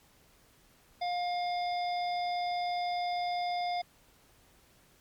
harmonic tone, 709 Hz, F5, 26 cents sharp, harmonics 1 / 3 / 5 / 7, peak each -30 / -42 / -44 / -44 dBFS, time 1.01-3.82 s, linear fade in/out 10 ms, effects pink hiss -63 dBFS RMS until 5 s + MP3 96 kbps

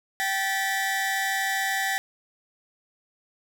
40% pulse tone cluster, 775 / 1752 / 1947 Hz, G5 / A6 / B6, -20 / -8 / -25 cents, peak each -28 dBFS, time 0.2-1.98 s, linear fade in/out 0 ms, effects none

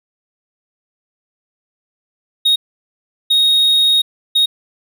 triangle tone bursts at uneven times, 3744 Hz, A#7, 7 cents sharp, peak -8 dBFS, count 3, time 2.45-2.56 / 3.3-4.02 / 4.35-4.46 s, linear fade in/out 10 ms, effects none

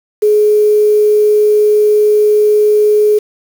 sine tone with quantisation, 421.6 Hz, G#4, 26 cents sharp, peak -6 dBFS, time 0.22-3.19 s, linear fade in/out 10 ms, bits 5, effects none

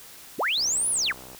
sine linear two-way sweep, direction up then down, 100 to 10548 to 847 Hz, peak -22 dBFS, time 0.38-1.13 s, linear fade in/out 20 ms, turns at 0.9 s
click train, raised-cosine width 1 ms, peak -31 dBFS, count 50, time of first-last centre 0.58-1.348 s, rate 63.8 Hz
effects white hiss -46 dBFS RMS until 1.39 s

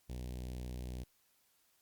sawtooth tone with notch filter, 62 Hz, B1, 7 cents sharp, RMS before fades -43 dBFS, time 0.09-1.04 s, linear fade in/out 10 ms, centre 1300 Hz, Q 0.52, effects white hiss -73 dBFS RMS until 1.81 s + Opus 48 kbps

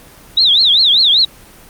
sine tone with vibrato, 3729 Hz, A#7, in tune, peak -7 dBFS, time 0.37-1.25 s, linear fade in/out 5 ms, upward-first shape triangle, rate 5.1 Hz, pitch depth 270 cents each way, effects pink hiss -40 dBFS RMS until 1.69 s + Opus 24 kbps

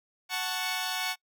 10% pulse chord, F# minor, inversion none, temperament equal, 740 / 880 / 1108.7 Hz, F#5 / A5 / C#6, 0 / 0 / 0 cents, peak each -24 / -27 / -27 dBFS, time 0.29-1.16 s, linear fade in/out 50 ms, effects noise-tail reverb RT60 0.1 s tail -25 dB re dry

